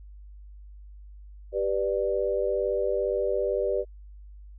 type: chord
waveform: sine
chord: G major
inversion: none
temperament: equal with one note detuned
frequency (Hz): 392 / 493.9 / 591.4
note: G4 / B4 / D5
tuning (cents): 0 / 0 / +12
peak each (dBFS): -28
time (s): 1.52-3.85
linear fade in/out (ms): 50
effects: added 50 Hz sine -43 dBFS peak until 4.58 s